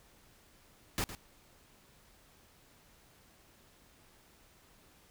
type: noise with echo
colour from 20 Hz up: pink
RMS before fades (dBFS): -33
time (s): 0.98-1.04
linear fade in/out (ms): 0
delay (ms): 110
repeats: 1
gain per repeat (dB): -12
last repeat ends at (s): 1.15
effects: pink hiss -63 dBFS RMS until 5.1 s